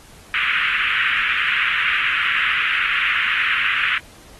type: band-pass noise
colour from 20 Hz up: white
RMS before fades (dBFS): -20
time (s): 0.34-3.98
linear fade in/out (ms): 2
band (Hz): 1300 to 2800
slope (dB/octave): 48
effects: pink hiss -46 dBFS RMS until 4.39 s + AAC 32 kbps